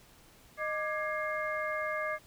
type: tone cluster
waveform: sine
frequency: 617 / 1187 / 1659 / 2123 Hz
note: D#5 / D6 / G#6 / C7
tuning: -15 / +18 / -2 / +25 cents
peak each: -35 / -37 / -38 / -38 dBFS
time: 0.57-2.19 s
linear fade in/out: 50 ms
effects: pink hiss -59 dBFS RMS until 2.26 s